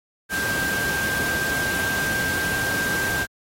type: tone in noise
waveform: sine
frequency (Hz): 1583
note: G6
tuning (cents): +17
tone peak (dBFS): -23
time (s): 0.29-3.27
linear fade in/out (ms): 50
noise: pink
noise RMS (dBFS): -28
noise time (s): 0.29-3.27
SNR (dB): +2
effects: high-pass 80 Hz 12 dB/octave + AAC 48 kbps